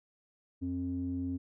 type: tone with low-pass filter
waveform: square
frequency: 89 Hz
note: F2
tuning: 33 cents sharp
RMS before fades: -35 dBFS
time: 0.61-1.38 s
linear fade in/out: 20 ms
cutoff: 280 Hz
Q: 6.9
effects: none